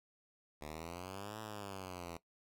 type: exponential two-way sweep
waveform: 5% pulse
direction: up then down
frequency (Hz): 73.42 to 110 to 83.2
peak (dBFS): -33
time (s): 0.61-2.17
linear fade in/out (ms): 5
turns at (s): 1.4
effects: noise-tail reverb RT60 0.1 s tail -17 dB re dry